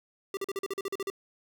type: tone bursts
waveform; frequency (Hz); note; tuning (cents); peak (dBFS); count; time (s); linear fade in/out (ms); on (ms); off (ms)
square; 392; G4; 0; -31; 11; 0.34-1.101; 2; 31; 42
effects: none